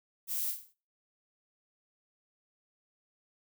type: noise with echo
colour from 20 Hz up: violet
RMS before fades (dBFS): -34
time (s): 0.27-0.55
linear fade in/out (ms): 50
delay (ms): 49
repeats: 4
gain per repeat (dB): -8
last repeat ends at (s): 0.746
effects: noise-tail reverb RT60 0.4 s tail -25 dB re dry